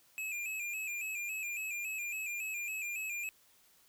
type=tone with vibrato; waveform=square; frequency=2489 Hz; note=D#7; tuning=in tune; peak=-37 dBFS; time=0.18-3.29 s; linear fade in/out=0 ms; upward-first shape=square; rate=3.6 Hz; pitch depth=62 cents each way; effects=white hiss -66 dBFS RMS until 3.88 s